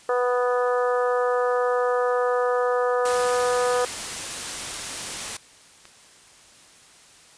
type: harmonic tone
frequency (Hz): 247.1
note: B3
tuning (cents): +1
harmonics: 2 / 3 / 4 / 5 / 6 / 7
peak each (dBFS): -21 / -29 / -31 / -28 / -35 / -36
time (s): 0.09-3.85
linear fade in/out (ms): 2
type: noise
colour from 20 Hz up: white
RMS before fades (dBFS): -31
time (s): 3.05-5.37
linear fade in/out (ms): 5
type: click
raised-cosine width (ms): 0.2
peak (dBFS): -27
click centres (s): 5.854
effects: white hiss -51 dBFS RMS until 7.37 s + resampled to 22050 Hz